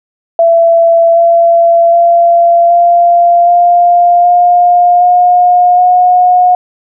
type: tone with pitch steps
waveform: sine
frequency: 670 / 677.4 / 684.9 / 692.4 / 700.1 / 707.8 / 715.6 / 723.5 Hz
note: E5 / E5 / F5 / F5 / F5 / F5 / F5 / F#5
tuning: +28 / +47 / -34 / -15 / +4 / +23 / +42 / -39 cents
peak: -3 dBFS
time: 0.39-6.55 s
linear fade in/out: 2 ms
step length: 770 ms
effects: none